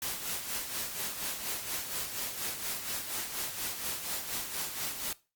white noise with tremolo, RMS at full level -34 dBFS, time 0.02-5.13 s, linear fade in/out 2 ms, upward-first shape sine, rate 4.2 Hz, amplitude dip 55%, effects noise-tail reverb RT60 0.3 s tail -20 dB re dry + Opus 48 kbps

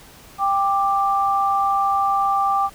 sine tone pair together, 790.7 / 1179 Hz, G5 / D6, +15 / +6 cents, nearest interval perfect fifth, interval 691 cents, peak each -19 dBFS, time 0.38-2.7 s, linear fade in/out 50 ms, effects pink hiss -45 dBFS RMS until 2.74 s

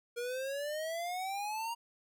square exponential sweep, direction up, 472 to 945 Hz, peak -36 dBFS, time 0.16-1.75 s, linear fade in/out 20 ms, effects none

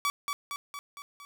sawtooth tone with echo, 1143 Hz, D6, 47 cents flat, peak -22 dBFS, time 0.05-0.1 s, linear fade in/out 0 ms, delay 230 ms, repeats 5, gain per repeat -4 dB, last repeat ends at 1.25 s, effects none

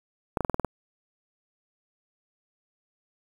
clicks, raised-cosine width 1 ms, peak -11 dBFS, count 7, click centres 0.372 / 0.407 / 0.448 / 0.497 / 0.544 / 0.597 / 0.647 s, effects 7-bit

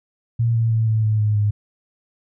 sine tone with pitch steps, 116.3 / 114.17 / 112.08 / 110.03 / 108.01 / 106.03 / 104.09 Hz, A#2 / A#2 / A2 / A2 / A2 / G#2 / G#2, -4 / -36 / +32 / 0 / -32 / +36 / +4 cents, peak -15 dBFS, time 0.39-1.51 s, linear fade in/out 10 ms, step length 160 ms, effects none

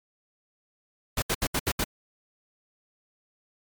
pink noise bursts, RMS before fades -26 dBFS, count 6, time 1.17-1.842 s, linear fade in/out 5 ms, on 52 ms, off 72 ms, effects MP3 96 kbps

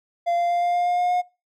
triangle tone with pitch steps, 690 / 694 / 698 / 702.1 / 706.1 / 710.2 / 714.3 / 718.5 Hz, F5 / F5 / F5 / F5 / F5 / F5 / F5 / F5, -21 / -11 / -1 / +9 / +19 / +29 / +39 / +49 cents, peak -17 dBFS, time 0.26-1.22 s, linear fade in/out 20 ms, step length 120 ms, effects noise-tail reverb RT60 0.3 s tail -24 dB re dry

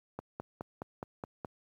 click train, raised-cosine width 1 ms, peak -24 dBFS, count 7, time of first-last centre 0.19-1.448 s, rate 4.77 Hz, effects high-pass 80 Hz 12 dB/octave + 11-bit

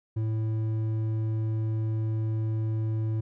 sine tone with hard clipping, 110 Hz, A2, in tune, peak -27 dBFS, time 0.16-3.21 s, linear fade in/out 10 ms, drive 6 dB, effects none

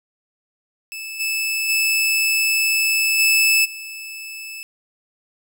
sawtooth tone with level steps, 2621 Hz, E7, 11 cents flat, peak -26 / -17 / -13 / -10 / -28 dBFS, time 0.92-4.63 s, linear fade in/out 0 ms, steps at 1.19 / 1.68 / 3.18 / 3.64 s, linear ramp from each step 20 ms, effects none

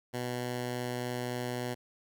10% pulse tone, 123.47 Hz, B2, in tune, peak -25 dBFS, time 0.13-1.75 s, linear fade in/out 20 ms, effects none

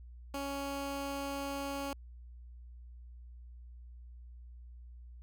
15% pulse tone, 278.4 Hz, C#4, 8 cents sharp, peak -30 dBFS, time 0.34-1.93 s, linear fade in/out 2 ms, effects added 60 Hz sine -48 dBFS peak until 5.22 s

